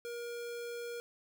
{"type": "tone", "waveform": "square", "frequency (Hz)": 474.5, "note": "A#4", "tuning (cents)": 31, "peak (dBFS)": -40, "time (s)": [0.05, 1], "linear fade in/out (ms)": 0, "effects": []}